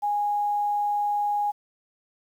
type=tone; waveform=sine; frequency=825 Hz; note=G#5; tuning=12 cents flat; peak=-22 dBFS; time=0.02-1.52 s; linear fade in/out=20 ms; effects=9-bit